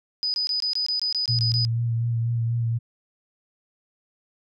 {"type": "tone bursts", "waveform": "sine", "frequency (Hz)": 4978, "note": "D#8", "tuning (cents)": 0, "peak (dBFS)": -22, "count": 11, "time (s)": [0.23, 1.65], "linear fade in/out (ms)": 0, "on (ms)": 110, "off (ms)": 21}
{"type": "tone with vibrato", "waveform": "sine", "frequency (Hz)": 116.54, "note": "A#2", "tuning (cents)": 0, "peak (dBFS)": -21, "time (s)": [1.28, 2.79], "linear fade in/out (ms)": 20, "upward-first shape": "sine", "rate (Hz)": 4.1, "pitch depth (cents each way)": 25}
{"effects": []}